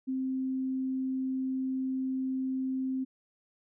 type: tone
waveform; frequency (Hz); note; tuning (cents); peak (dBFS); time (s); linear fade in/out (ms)
sine; 261.9; C4; +2; -29; 0.07-3.05; 20
effects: none